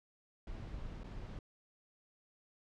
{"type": "noise with dropouts", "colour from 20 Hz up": "brown", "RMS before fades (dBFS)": -45, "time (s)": [0.47, 1.39], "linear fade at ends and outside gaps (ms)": 2, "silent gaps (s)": [1.035, 1.042], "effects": ["low-pass 5000 Hz 12 dB/octave"]}